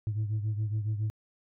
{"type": "beating tone pair", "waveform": "sine", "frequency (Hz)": [106, 113.2], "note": ["G#2", "A2"], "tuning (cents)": [36, 50], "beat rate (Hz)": 7.2, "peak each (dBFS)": [-27, -33], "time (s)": [0.07, 1.1], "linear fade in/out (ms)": 0, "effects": ["tanh soft clip ceiling -25 dBFS"]}